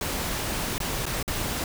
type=noise with dropouts; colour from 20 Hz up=pink; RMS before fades=-29 dBFS; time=0.01-1.64 s; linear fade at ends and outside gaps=2 ms; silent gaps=0.781-0.802 / 1.056-1.064 / 1.228-1.278 s; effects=none